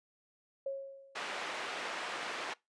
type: tone with exponential decay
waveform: sine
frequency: 546 Hz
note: C#5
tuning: 26 cents flat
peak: -32 dBFS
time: 0.66-1.4 s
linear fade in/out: 5 ms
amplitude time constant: 160 ms
type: band-pass noise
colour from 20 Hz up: white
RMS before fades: -40 dBFS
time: 1.15-2.54 s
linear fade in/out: 10 ms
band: 380 to 2300 Hz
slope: 12 dB/octave
effects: noise-tail reverb RT60 0.2 s tail -22 dB re dry + resampled to 22050 Hz